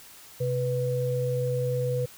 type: tone pair together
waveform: sine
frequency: 129.95 / 493.9 Hz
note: C3 / B4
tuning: -11 / 0 cents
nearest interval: octave + major seventh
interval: 2311 cents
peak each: -27 dBFS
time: 0.4-2.06 s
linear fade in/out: 10 ms
effects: white hiss -49 dBFS RMS until 2.17 s